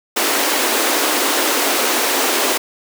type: high-pass noise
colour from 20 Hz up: pink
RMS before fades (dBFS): -17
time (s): 0.16-2.58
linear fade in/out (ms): 10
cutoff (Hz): 270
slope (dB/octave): 48
effects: none